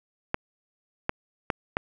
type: clicks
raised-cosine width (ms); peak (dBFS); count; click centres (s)
0.5; -9; 4; 0.344 / 1.094 / 1.502 / 1.769
effects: none